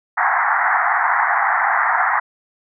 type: band-pass noise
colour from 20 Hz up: pink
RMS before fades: -17 dBFS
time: 0.17-2.2 s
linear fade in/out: 10 ms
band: 710 to 2000 Hz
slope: 96 dB/octave
effects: none